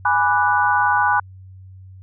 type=chord; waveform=sine; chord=G# half-diminished seventh; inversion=none; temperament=equal; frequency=830.6 / 987.8 / 1174.7 / 1480 Hz; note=G#5 / B5 / D6 / F#6; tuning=0 / 0 / 0 / 0 cents; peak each=-19 / -19 / -23 / -19 dBFS; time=0.05-1.2 s; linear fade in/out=5 ms; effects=added 94 Hz sine -38 dBFS peak until 2.02 s